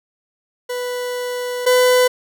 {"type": "tone pair in turn", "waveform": "40% pulse", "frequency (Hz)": [493.9, 500.8], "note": ["B4", "B4"], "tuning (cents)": [0, 24], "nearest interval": "unison", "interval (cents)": 24, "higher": "second", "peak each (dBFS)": [-21, -10], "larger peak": "second", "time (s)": [[0.69, 1.66], [1.66, 2.08]], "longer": "first", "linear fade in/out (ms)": 10, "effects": []}